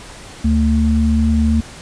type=tone pair together; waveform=sine; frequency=74.8 / 224.1 Hz; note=D2 / A3; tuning=+32 / +32 cents; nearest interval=octave + perfect fifth; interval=1900 cents; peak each=-14 dBFS; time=0.44-1.61 s; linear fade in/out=10 ms; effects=pink hiss -36 dBFS RMS until 1.81 s + resampled to 22050 Hz